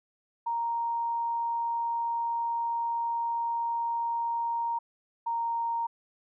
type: tone pair in turn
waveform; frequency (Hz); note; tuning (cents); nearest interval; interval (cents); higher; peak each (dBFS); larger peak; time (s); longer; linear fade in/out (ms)
sine; 932.3 / 928.8; A#5 / A#5; 0 / -7; unison; 7; first; -27; neither; 0.46-4.79 / 5.26-5.87; first; 10
effects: none

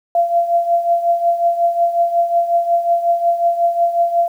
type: tone with tremolo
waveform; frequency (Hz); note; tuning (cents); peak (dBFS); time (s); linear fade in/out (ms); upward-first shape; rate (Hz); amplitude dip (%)
sine; 686; F5; -31; -9; 0.15-4.28; 2; triangle; 5.5; 75
effects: 8-bit

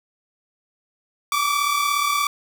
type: tone pair together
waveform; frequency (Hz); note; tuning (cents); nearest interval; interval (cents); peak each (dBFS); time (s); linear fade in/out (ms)
sawtooth; 1146 / 1183; D6 / D6; -43 / +12; minor second; 55; -17 / -20; 1.32-2.27; 2
effects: 7-bit

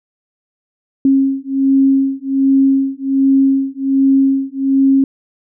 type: beating tone pair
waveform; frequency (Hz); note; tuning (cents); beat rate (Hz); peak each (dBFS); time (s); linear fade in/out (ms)
sine; 270 / 271.3; C#4 / C#4; -45 / -37; 1.3; -13 / -13; 1.05-5.04; 2
effects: none

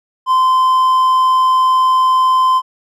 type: tone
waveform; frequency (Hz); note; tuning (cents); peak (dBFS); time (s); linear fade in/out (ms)
triangle; 1033; C6; -22; -7; 0.26-2.62; 50
effects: none

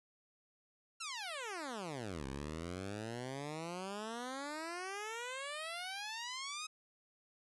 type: exponential two-way sweep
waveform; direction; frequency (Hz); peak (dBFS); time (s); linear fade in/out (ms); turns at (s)
10% pulse; down then up; 1405 to 65.41 to 1277; -33; 1-6.67; 10; 2.26
effects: resampled to 24000 Hz

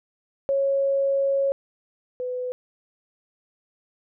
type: tone pair in turn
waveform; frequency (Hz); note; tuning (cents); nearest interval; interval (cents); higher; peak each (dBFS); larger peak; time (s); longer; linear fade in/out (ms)
sine; 550 / 500.9; C#5 / B4; -14 / +24; major second; 162; first; -19 / -26; first; 0.49-1.52 / 2.2-2.52; first; 0
effects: none

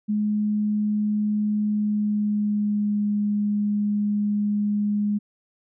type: tone with pitch glide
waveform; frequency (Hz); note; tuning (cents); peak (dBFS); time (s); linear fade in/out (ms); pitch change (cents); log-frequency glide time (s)
sine; 210.1 to 207; G#3 to G#3; +20 to -5; -20; 0.08-5.19; 20; -25; 1.67-3.07
effects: none

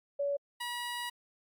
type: tone pair in turn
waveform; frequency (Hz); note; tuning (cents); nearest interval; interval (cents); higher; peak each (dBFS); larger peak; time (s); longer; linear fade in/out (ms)
sine / 15% pulse; 567 / 964.8; C#5 / B5; +39 / -41; major sixth; 920; second; -29 / -29; neither; 0.19-0.37 / 0.6-1.1; second; 10
effects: AAC 64 kbps

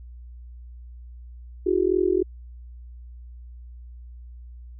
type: tone with amplitude modulation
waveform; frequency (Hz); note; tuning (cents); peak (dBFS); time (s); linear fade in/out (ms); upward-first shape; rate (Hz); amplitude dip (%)
sine; 368.2; F#4; -8; -14; 1.66-2.23; 10; sine; 43.2; 100
effects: added 60 Hz sine -39 dBFS peak until 4.79 s

